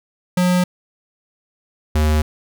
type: tone pair in turn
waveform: square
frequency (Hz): 180 / 76.58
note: F#3 / D#2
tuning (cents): -47 / -27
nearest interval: octave + minor third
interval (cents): 1480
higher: first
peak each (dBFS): -14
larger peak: neither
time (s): 0.37-0.64 / 1.95-2.22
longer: neither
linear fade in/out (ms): 5
effects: none